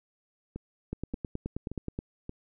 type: two click trains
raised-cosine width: 3 ms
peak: -24 / -20 dBFS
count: 4 / 11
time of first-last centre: 0.56-2.294 / 0.93-1.989 s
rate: 1.73 / 9.44 Hz
effects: none